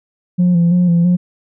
sine tone with vibrato, 174.5 Hz, F3, 1 cent flat, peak -7 dBFS, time 0.38-1.17 s, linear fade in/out 20 ms, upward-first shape square, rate 3 Hz, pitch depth 38 cents each way, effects tanh soft clip ceiling -7 dBFS

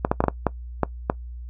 clicks, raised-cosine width 1 ms, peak -4 dBFS, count 8, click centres 0.049 / 0.115 / 0.205 / 0.24 / 0.283 / 0.467 / 0.833 / 1.099 s, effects noise-tail reverb RT60 0.1 s tail -20 dB re dry + added 60 Hz sine -33 dBFS peak until 1.49 s

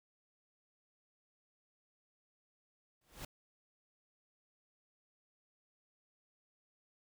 pink noise with exponential growth, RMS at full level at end -42 dBFS, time 3.01-3.25 s, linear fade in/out 5 ms, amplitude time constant 51 ms, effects none

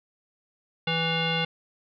sine tone with frequency modulation, 1480 Hz, F#6, in tune, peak -23 dBFS, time 0.87-1.45 s, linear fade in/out 5 ms, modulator 658 Hz, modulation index 3.1, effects none

